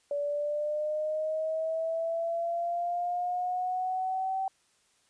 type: linear sweep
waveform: sine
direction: up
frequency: 573 to 770 Hz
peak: -28 dBFS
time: 0.11-4.48 s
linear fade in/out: 2 ms
effects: white hiss -68 dBFS RMS until 5.09 s + resampled to 22050 Hz